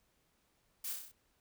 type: noise with echo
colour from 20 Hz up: blue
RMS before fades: -41 dBFS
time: 0.84-0.93 s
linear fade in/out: 5 ms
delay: 31 ms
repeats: 6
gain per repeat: -3 dB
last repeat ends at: 1.116 s
effects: pink hiss -75 dBFS RMS until 1.4 s